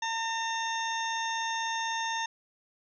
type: harmonic tone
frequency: 908 Hz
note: A#5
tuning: 46 cents flat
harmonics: 1 / 2 / 3 / 4 / 6 / 7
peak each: -32 / -35 / -42 / -38 / -45 / -41 dBFS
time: 0.02-2.26 s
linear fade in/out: 5 ms
effects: none